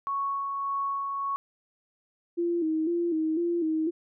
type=tone with tremolo; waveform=sine; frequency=1108.7 Hz; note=C#6; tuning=in tune; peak=-26 dBFS; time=0.07-1.36 s; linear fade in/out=0 ms; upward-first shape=sine; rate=1.7 Hz; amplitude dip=30%
type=tone with vibrato; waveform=sine; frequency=329.6 Hz; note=E4; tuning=in tune; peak=-24 dBFS; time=2.37-3.91 s; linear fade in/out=20 ms; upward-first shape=square; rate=2 Hz; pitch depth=72 cents each way
effects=none